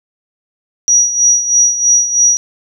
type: tone with tremolo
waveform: sine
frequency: 5790 Hz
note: F#8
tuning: 38 cents flat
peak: -5 dBFS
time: 0.88-2.37 s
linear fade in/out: 0 ms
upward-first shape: sine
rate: 3.1 Hz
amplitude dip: 70%
effects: none